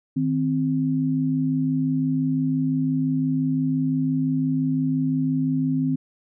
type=tone pair together; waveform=sine; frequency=155.78 / 261.6 Hz; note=D#3 / C4; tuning=+2 / 0 cents; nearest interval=major sixth; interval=898 cents; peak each=-24 / -21 dBFS; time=0.16-5.96 s; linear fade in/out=10 ms; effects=none